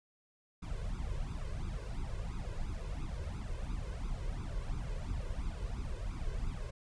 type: noise with flanger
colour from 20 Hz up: brown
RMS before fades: -38 dBFS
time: 0.62-6.71 s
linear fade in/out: 10 ms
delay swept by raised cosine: 0.8 to 2 ms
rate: 2.9 Hz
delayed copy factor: +0.95
effects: resampled to 22050 Hz